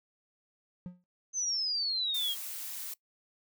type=tone with exponential decay; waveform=triangle; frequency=178.9 Hz; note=F3; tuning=42 cents sharp; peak=-33 dBFS; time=0.86-1.04 s; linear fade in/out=0 ms; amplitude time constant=39 ms
type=exponential sweep; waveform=sine; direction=down; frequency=6272 to 3184 Hz; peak=-29 dBFS; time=1.33-2.36 s; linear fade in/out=50 ms
type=noise; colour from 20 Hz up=blue; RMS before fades=-40 dBFS; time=2.14-2.94 s; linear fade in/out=5 ms
effects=noise-tail reverb RT60 0.1 s tail -21 dB re dry